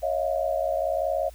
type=tone cluster; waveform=sine; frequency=555 / 640 / 701 Hz; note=C#5 / D#5 / F5; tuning=+2 / +49 / +6 cents; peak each=-28 / -26 / -29 dBFS; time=0.02-1.3 s; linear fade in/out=20 ms; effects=added 57 Hz sine -44 dBFS peak until 1.34 s + white hiss -55 dBFS RMS until 1.34 s